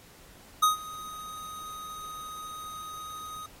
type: tone with ADSR envelope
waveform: square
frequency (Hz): 1251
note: D#6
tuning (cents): +9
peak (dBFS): -18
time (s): 0.62-3.46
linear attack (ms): 13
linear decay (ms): 130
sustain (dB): -21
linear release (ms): 3
effects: pink hiss -54 dBFS RMS until 3.6 s + AAC 48 kbps